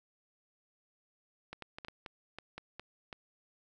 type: clicks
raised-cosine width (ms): 0.3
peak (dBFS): -27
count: 10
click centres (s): 1.53 / 1.623 / 1.785 / 1.848 / 1.884 / 2.062 / 2.386 / 2.58 / 2.796 / 3.128
effects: none